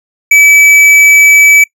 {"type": "tone with tanh clipping", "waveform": "sine", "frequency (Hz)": 2297, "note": "D7", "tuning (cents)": -39, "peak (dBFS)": -3, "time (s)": [0.31, 1.64], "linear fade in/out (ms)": 5, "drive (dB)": 12, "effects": ["noise-tail reverb RT60 0.1 s tail -23 dB re dry"]}